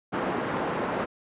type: band-pass noise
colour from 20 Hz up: pink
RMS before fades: -29 dBFS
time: 0.12-1.06 s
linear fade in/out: 20 ms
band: 230 to 1300 Hz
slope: 12 dB/octave
effects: resampled to 8000 Hz